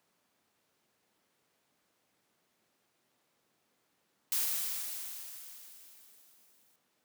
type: noise with exponential decay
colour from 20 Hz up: blue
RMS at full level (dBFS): -30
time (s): 4.32-6.76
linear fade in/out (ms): 2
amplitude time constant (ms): 530
effects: pink hiss -75 dBFS RMS until 7.04 s + high-pass 200 Hz 12 dB/octave

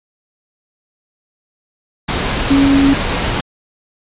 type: tone in noise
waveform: sine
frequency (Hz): 276.5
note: C#4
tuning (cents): -4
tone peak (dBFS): -8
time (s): 2.5-2.94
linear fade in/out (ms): 10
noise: pink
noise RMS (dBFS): -17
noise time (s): 2.08-3.41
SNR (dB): +6
effects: resampled to 8000 Hz

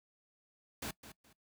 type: noise with echo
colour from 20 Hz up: pink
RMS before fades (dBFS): -40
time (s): 0.82-0.91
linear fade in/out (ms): 5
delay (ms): 210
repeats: 2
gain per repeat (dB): -12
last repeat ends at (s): 1.33
effects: noise-tail reverb RT60 0.1 s tail -20 dB re dry + high-pass 60 Hz 12 dB/octave

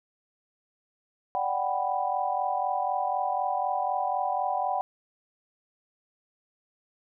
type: chord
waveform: sine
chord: G major seventh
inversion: second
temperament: equal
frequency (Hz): 587.3 / 740 / 784 / 987.8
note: D5 / F#5 / G5 / B5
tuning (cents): 0 / 0 / 0 / 0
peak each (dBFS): -35 / -29 / -29 / -33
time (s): 1.35-4.81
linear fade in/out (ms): 0
effects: none

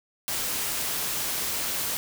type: noise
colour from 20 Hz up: white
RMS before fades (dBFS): -29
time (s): 0.28-1.97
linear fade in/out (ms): 0
effects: none

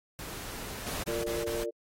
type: noise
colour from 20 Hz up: pink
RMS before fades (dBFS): -41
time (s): 0.19-1.03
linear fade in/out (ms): 0
type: noise bursts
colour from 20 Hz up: pink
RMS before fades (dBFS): -38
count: 4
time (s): 0.86-1.643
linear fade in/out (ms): 10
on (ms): 180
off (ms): 21
type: chord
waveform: sine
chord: Bb major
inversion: second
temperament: equal with one note detuned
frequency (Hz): 349.2 / 458.2 / 587.3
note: F4 / Bb4 / D5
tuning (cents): 0 / -30 / 0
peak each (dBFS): -36 / -34 / -37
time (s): 1.07-1.71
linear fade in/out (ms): 20
effects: AAC 48 kbps

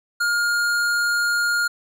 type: tone with hard clipping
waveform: sine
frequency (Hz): 1417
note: F6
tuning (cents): +25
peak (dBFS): -20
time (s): 0.2-1.68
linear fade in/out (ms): 10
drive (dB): 15
effects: none

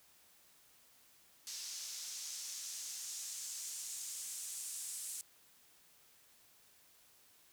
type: noise with band-pass filter sweep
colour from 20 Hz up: white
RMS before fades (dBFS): -45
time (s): 1.47-5.21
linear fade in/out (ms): 0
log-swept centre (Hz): 5400 to 8400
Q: 2
effects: white hiss -66 dBFS RMS until 7.52 s

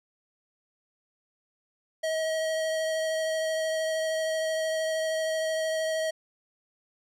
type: tone with vibrato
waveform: square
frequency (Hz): 637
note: D#5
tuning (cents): +41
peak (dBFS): -27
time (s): 2.03-6.11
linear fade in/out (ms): 10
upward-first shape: sine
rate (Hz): 13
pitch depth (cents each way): 11
effects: low-pass 10000 Hz 12 dB/octave

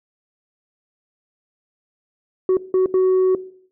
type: tone bursts at uneven times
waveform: sine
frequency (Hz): 373.2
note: F#4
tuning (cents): +15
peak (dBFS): -10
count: 3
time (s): 2.49-2.57 / 2.74-2.86 / 2.94-3.35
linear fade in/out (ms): 2
effects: noise-tail reverb RT60 0.6 s tail -19 dB re dry + tanh soft clip ceiling -12 dBFS

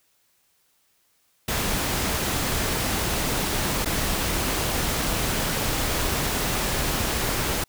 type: noise with dropouts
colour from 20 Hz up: pink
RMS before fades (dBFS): -25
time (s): 1.48-7.64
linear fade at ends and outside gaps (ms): 5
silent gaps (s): 3.848-3.857
effects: white hiss -66 dBFS RMS until 7.68 s

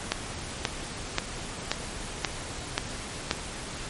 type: click train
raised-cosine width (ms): 0.2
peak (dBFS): -6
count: 7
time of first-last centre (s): 0.12-3.311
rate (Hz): 1.88
effects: pink hiss -37 dBFS RMS until 3.89 s + MP3 48 kbps

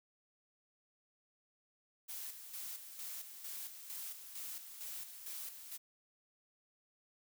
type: noise with tremolo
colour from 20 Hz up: blue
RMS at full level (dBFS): -45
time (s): 2.08-5.78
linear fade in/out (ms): 20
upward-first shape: square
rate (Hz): 2.2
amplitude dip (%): 55
effects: none

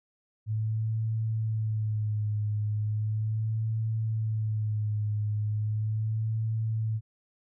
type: tone with vibrato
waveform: sine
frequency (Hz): 108.2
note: A2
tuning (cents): -29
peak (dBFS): -26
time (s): 0.46-7.01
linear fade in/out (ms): 50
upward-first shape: sine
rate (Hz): 0.37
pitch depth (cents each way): 46
effects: none

